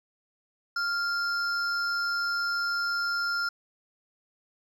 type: tone pair together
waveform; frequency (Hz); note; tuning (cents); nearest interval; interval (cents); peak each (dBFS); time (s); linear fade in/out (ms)
triangle; 1396.9 / 5274; F6 / E8; 0 / 0; octave + major seventh; 2300; -25 / -33; 0.76-3.49; 5
effects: none